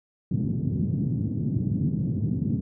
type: band-pass noise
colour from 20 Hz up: pink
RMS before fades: -26 dBFS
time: 0.31-2.61 s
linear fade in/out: 5 ms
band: 110 to 240 Hz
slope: 24 dB/octave
effects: none